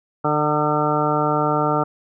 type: harmonic tone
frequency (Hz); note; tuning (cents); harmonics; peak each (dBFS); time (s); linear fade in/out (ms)
150; D3; +37; 1 / 2 / 3 / 4 / 5 / 6 / 8 / 9; -25 / -25 / -25 / -25 / -25 / -25 / -25 / -25; 0.24-1.84; 10
effects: none